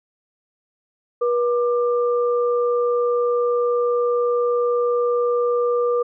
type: tone pair together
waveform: sine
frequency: 483 / 1188 Hz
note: B4 / D6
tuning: -39 / +20 cents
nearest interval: octave + major third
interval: 1559 cents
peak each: -17 / -26 dBFS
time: 1.21-6.03 s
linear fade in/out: 10 ms
effects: none